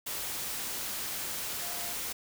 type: tone in noise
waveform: sine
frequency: 698.5 Hz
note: F5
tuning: in tune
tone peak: -45 dBFS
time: 1.61-1.93 s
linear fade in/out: 10 ms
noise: white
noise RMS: -36 dBFS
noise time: 0.06-2.13 s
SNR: -12 dB
effects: none